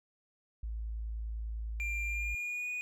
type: tone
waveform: sine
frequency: 55 Hz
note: A1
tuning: in tune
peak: -35 dBFS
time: 0.63-2.35 s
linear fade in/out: 5 ms
type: tone with pitch glide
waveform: triangle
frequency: 2382 to 2467 Hz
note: D7 to D#7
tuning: +24 to -15 cents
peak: -33 dBFS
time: 1.8-2.81 s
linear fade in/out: 0 ms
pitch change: +61 cents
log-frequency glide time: 2.05-2.7 s
effects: none